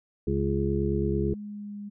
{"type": "harmonic tone", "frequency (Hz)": 69.2, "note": "C#2", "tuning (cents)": -2, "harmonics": [1, 2, 3, 5, 6], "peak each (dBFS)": [-30, -30, -30, -30, -30], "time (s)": [0.27, 1.34], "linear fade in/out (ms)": 5}
{"type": "tone with pitch glide", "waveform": "sine", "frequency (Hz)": [207.7, 204.7], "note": ["G#3", "G#3"], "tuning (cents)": [0, -25], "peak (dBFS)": -35, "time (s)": [1.1, 1.9], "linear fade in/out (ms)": 20, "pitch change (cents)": -25, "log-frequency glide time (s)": [1.42, 1.78]}
{"effects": []}